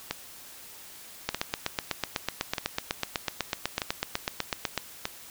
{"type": "two click trains", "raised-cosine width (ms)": 0.2, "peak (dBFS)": [-11, -9], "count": [5, 29], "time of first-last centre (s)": [[0.11, 5.054], [1.29, 4.777]], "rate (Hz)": [0.809, 8.03], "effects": ["white hiss -47 dBFS RMS until 5.3 s"]}